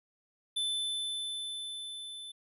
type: tone with level ramp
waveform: square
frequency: 3520 Hz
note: A7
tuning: in tune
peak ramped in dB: -30 to -43 dBFS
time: 0.56-2.32 s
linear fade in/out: 10 ms
effects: resampled to 32000 Hz